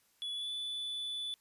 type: tone with pitch glide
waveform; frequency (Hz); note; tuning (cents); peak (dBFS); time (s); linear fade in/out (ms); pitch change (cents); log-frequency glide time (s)
triangle; 3411 to 3475; G#7 to A7; +46 to -22; -35; 0.22-1.34; 0; +32; 0.34-0.51
effects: white hiss -71 dBFS RMS until 1.4 s + resampled to 32000 Hz